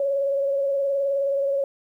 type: tone with vibrato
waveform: sine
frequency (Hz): 554.4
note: C#5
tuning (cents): 0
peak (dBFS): -20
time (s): 0-1.64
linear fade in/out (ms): 2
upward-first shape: sine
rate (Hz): 19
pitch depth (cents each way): 31
effects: 10-bit